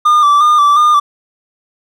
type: tone with vibrato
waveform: triangle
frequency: 1187 Hz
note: D6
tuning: 18 cents sharp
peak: -4 dBFS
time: 0.05-1 s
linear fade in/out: 10 ms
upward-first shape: square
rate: 2.8 Hz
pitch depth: 36 cents each way
effects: none